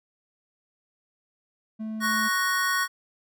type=tone; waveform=triangle; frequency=218.7 Hz; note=A3; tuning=10 cents flat; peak=-28 dBFS; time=1.79-2.29 s; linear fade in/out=20 ms
type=chord; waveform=square; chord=F# major; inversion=second; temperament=equal; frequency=1108.7 / 1480 / 1864.7 Hz; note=C#6 / F#6 / A#6; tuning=0 / 0 / 0 cents; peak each=-28 dBFS; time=2-2.88 s; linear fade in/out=50 ms
effects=none

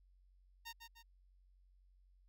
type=tone with echo; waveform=10% pulse; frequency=922 Hz; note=A#5; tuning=19 cents flat; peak=-38 dBFS; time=0.65-0.73 s; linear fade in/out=20 ms; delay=150 ms; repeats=2; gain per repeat=-6 dB; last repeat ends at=1.03 s; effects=added 46 Hz sine -65 dBFS peak until 2.28 s

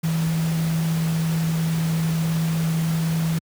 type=tone in noise; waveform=sine; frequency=162.7 Hz; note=E3; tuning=22 cents flat; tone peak=-19 dBFS; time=0.03-3.39 s; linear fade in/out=10 ms; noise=pink; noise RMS=-33 dBFS; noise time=0.03-3.39 s; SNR=+11 dB; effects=high-pass 80 Hz 12 dB/octave

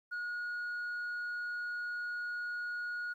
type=tone; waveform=sine; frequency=1446 Hz; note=F#6; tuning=40 cents flat; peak=-33 dBFS; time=0.11-3.14 s; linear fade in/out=20 ms; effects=tanh soft clip ceiling -35 dBFS + 12-bit

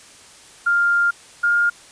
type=tone pair in turn; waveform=sine; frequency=1400 / 1413 Hz; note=F6 / F6; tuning=+4 / +20 cents; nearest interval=unison; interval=16 cents; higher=second; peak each=-14 dBFS; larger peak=neither; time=0.66-1.11 / 1.43-1.7 s; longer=first; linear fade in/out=10 ms; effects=white hiss -45 dBFS RMS until 1.91 s + resampled to 22050 Hz

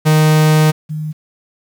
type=tone pair in turn; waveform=45% pulse / sine; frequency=154.9 / 154.19 Hz; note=D#3 / D#3; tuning=-7 / -15 cents; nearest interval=unison; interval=8 cents; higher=first; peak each=-8 / -19 dBFS; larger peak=first; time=0.05-0.72 / 0.89-1.13 s; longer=first; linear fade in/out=20 ms; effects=8-bit

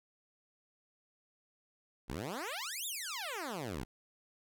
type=exponential two-way sweep; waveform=10% pulse; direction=up then down; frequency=52.7 to 3777 to 52.7 Hz; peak=-30 dBFS; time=2.08-3.85 s; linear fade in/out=20 ms; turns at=2.86 s; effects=none

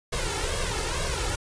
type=noise with flanger; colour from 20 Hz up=pink; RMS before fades=-28 dBFS; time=0.12-1.36 s; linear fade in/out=10 ms; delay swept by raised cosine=1.8 to 2.31 ms; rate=2.2 Hz; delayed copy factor=+0.85; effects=resampled to 22050 Hz

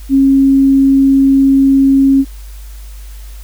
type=tone; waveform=sine; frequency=271.7 Hz; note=C#4; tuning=35 cents flat; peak=-5 dBFS; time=0.09-2.25 s; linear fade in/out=50 ms; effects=added 50 Hz sine -27 dBFS peak until 3.43 s + white hiss -42 dBFS RMS until 3.43 s

